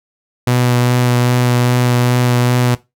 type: tone with vibrato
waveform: sawtooth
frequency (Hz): 123.1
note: B2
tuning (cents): -5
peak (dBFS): -7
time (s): 0.47-2.75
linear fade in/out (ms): 5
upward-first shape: triangle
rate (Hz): 2.5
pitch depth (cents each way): 15
effects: noise-tail reverb RT60 0.2 s tail -17 dB re dry